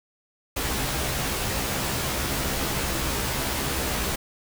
pink noise with comb filter, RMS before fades -27 dBFS, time 0.56-4.16 s, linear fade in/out 10 ms, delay 15 ms, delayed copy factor +0.8, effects none

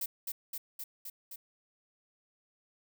violet noise with echo, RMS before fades -35 dBFS, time 0.01-0.06 s, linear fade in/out 5 ms, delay 260 ms, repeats 5, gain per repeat -2 dB, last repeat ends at 1.36 s, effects none

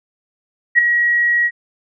sine tone with ADSR envelope, 1907 Hz, A#6, 39 cents sharp, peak -4 dBFS, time 0.75-1.51 s, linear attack 35 ms, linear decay 4 ms, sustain -8 dB, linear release 53 ms, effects none

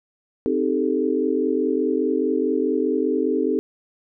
sine chord, A half-diminished seventh, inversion first, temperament equal with one note detuned, 261.6 / 311.1 / 395.2 / 440 Hz, C4 / Eb4 / G4 / A4, 0 / 0 / +14 / 0 cents, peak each -24 dBFS, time 0.46-3.59 s, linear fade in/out 0 ms, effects none

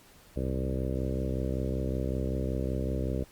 harmonic tone with a mistuned harmonic, 65.3 Hz, C2, 3 cents flat, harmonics 1 / 2 / 3 / 4 / 5 / 6 / 7 / 8 / 9, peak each -32 / -35 / -37 / -38 / -39 / -40 / -40 / -41 / -42 dBFS, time 0.36-3.24 s, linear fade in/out 5 ms, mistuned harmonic 1, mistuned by +46 cents, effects pink hiss -57 dBFS RMS until 3.31 s + Opus 48 kbps

